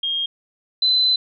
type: tone pair in turn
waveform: sine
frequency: 3233 / 4033 Hz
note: G#7 / B7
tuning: -47 / +36 cents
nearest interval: major third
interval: 383 cents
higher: second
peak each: -20 / -14 dBFS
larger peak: second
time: 0.03-0.26 / 0.82-1.16 s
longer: second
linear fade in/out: 5 ms
effects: none